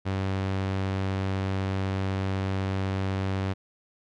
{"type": "tone", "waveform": "sawtooth", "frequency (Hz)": 96, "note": "G2", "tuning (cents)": -36, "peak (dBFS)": -22, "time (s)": [0.05, 3.54], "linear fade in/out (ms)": 20, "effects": ["low-pass 4000 Hz 12 dB/octave"]}